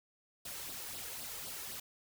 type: noise with flanger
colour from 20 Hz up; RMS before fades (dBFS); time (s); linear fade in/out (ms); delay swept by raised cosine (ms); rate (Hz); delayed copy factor
white; -44; 0.45-1.8; 5; 0.22 to 2.32; 3.9; +0.6
effects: none